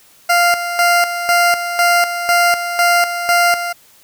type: tone with tremolo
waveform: 20% pulse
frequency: 697 Hz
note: F5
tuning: 4 cents flat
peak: -5 dBFS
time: 0.29-3.73 s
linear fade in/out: 10 ms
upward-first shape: square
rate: 2 Hz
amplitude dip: 65%
effects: white hiss -48 dBFS RMS until 4.03 s